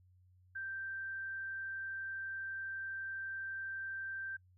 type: tone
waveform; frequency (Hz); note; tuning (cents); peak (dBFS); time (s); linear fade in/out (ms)
sine; 1568; G6; 0; -39; 0.55-4.37; 10
effects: noise-tail reverb RT60 0.1 s tail -26 dB re dry + added 91 Hz sine -63 dBFS peak until 4.57 s